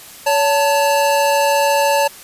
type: tone pair together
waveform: square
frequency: 565.7 / 887 Hz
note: C#5 / A5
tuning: +35 / +14 cents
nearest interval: minor sixth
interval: 779 cents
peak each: -16 dBFS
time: 0.26-2.08 s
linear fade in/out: 10 ms
effects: white hiss -38 dBFS RMS until 2.23 s + resampled to 32000 Hz